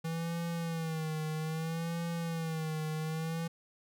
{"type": "tone with vibrato", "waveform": "square", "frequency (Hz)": 162.2, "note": "E3", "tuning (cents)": -28, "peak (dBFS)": -34, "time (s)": [0.04, 3.48], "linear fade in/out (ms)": 10, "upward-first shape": "sine", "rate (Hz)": 0.62, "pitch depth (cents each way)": 70, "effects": []}